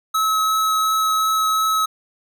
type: tone with vibrato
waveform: square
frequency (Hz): 1289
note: E6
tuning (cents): -39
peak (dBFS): -17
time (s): 0.14-1.86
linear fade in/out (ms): 10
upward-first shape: triangle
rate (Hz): 2.8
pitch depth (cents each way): 9
effects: none